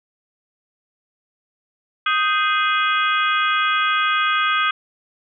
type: harmonic tone with a mistuned harmonic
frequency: 415.3 Hz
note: G#4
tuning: in tune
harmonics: 3 / 4 / 5 / 6 / 7 / 8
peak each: -19 / -22 / -27 / -26 / -30 / -26 dBFS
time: 2.06-4.71 s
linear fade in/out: 5 ms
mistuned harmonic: 4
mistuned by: -110 cents
effects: none